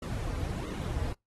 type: noise with flanger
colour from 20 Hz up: brown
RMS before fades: -34 dBFS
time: 0.02-1.13 s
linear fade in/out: 5 ms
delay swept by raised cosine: 1.2 to 5.5 ms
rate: 1.5 Hz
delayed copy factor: -1
effects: noise-tail reverb RT60 0.2 s tail -26 dB re dry + AAC 32 kbps